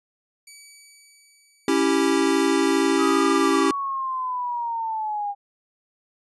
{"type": "tone with exponential decay", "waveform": "5% pulse", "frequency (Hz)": 2285, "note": "D7", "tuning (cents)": -48, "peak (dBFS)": -31, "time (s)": [0.47, 3.42], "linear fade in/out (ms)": 5, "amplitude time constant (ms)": 640}
{"type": "chord", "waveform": "square", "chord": "C# diminished", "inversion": "none", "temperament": "equal", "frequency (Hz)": [277.2, 329.6, 392], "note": ["C#4", "E4", "G4"], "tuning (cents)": [0, 0, 0], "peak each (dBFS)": -23, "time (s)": [1.68, 3.71], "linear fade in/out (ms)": 2}
{"type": "linear sweep", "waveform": "sine", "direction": "down", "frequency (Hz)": [1271, 802], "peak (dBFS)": -24, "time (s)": [2.97, 5.35], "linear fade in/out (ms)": 50}
{"effects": ["resampled to 24000 Hz"]}